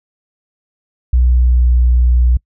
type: tone with pitch glide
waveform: sine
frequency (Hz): 61.7 to 60.99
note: B1 to B1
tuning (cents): -1 to -21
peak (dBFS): -6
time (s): 1.13-2.37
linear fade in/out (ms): 5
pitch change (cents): -20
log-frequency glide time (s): 1.33-1.7
effects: noise-tail reverb RT60 0.1 s tail -26 dB re dry + tanh soft clip ceiling -4 dBFS